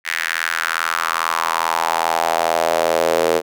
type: tone with high-pass filter sweep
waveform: square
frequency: 41.2 Hz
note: E1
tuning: in tune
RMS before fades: -19 dBFS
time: 0.04-3.42 s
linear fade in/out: 50 ms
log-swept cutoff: 1900 to 460 Hz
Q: 3.5
effects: none